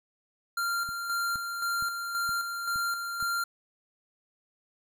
square tone with tremolo, 1387 Hz, F6, 12 cents flat, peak -28 dBFS, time 0.57-3.44 s, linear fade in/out 5 ms, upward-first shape square, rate 1.9 Hz, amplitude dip 45%
click train, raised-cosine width 5 ms, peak -34 dBFS, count 6, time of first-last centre 0.89-3.226 s, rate 2.14 Hz
effects none

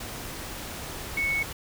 sine tone in noise, 2212 Hz, C#7, 4 cents flat, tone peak -24 dBFS, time 1.17-1.43 s, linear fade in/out 5 ms, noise pink, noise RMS -37 dBFS, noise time 0-1.53 s, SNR +10 dB, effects none

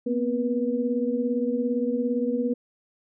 sine tone cluster, 237.3 / 254.8 / 483.5 Hz, A#3 / C4 / B4, +31 / -46 / -37 cents, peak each -27 dBFS, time 0.06-2.54 s, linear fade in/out 10 ms, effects none

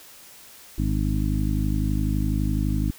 harmonic tone with a mistuned harmonic, 51.91 Hz, G#1, in tune, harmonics 1 / 2 / 3 / 4 / 5 / 6, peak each -24 / -27 / -29 / -30 / -31 / -32 dBFS, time 0.78-2.91 s, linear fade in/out 5 ms, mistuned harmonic 6, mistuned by -24 cents, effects white hiss -47 dBFS RMS until 2.98 s

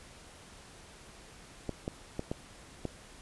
clicks, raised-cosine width 2 ms, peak -20 dBFS, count 5, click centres 1.693 / 1.879 / 2.194 / 2.315 / 2.853 s, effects pink hiss -53 dBFS RMS until 3.21 s + resampled to 24000 Hz

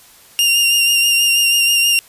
sawtooth tone with vibrato, 2794 Hz, F7, in tune, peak -8 dBFS, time 0.39-1.99 s, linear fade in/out 0 ms, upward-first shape sine, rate 6.2 Hz, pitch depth 24 cents each way, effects white hiss -45 dBFS RMS until 2.08 s + resampled to 32000 Hz

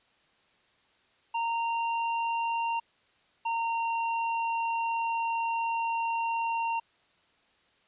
square tone pair in turn, 924 / 919.3 Hz, A#5 / A#5, -16 / -24 cents, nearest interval unison, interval 8 cents, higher first, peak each -28 / -28 dBFS, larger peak neither, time 1.34-2.8 / 3.45-6.8 s, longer second, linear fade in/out 10 ms, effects white hiss -66 dBFS RMS until 7.87 s + resampled to 8000 Hz

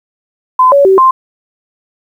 sine tone with pitch steps, 1021 / 563 / 383.2 / 1047 Hz, C6 / C#5 / G4 / C6, -43 / +27 / -39 / +1 cents, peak -3 dBFS, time 0.59-1.11 s, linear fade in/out 5 ms, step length 130 ms, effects 7-bit

